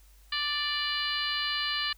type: harmonic tone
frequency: 587.3 Hz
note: D5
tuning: in tune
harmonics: 2 / 3 / 4 / 5 / 6 / 7 / 8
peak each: -37 / -34 / -39 / -33 / -39 / -34 / -39 dBFS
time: 0.32-1.93 s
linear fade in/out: 5 ms
effects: added 50 Hz sine -54 dBFS peak until 1.97 s + white hiss -63 dBFS RMS until 1.97 s